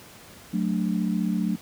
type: chord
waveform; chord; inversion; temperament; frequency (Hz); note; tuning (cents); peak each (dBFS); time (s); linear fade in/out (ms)
sine; D major; first; equal; 185 / 220 / 293.7; F#3 / A3 / D4; 0 / 0 / 0; -25 / -26 / -31; 0.53-1.56; 10
effects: pink hiss -47 dBFS RMS until 1.61 s + high-pass 80 Hz 12 dB/octave